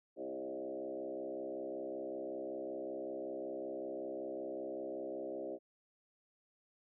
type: tone with frequency modulation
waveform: sine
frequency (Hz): 466.2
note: A#4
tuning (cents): 0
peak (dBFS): -39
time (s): 0.16-5.59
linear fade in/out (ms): 50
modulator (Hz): 65.3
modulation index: 2.6
effects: none